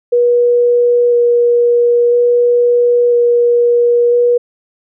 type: tone with vibrato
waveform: sine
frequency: 480.5 Hz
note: B4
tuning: 48 cents flat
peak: -7 dBFS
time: 0.12-4.38 s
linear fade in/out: 10 ms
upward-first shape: square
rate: 0.5 Hz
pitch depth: 8 cents each way
effects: none